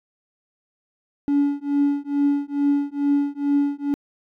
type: tone with tremolo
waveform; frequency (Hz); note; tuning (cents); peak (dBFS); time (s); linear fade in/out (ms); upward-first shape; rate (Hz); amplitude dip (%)
triangle; 285; C#4; +48; -11; 1.28-3.94; 0; triangle; 2.3; 100
effects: tanh soft clip ceiling -11 dBFS